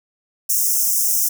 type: high-pass noise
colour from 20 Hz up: white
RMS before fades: -18 dBFS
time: 0.49-1.29 s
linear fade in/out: 10 ms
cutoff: 5400 Hz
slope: 96 dB/octave
effects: none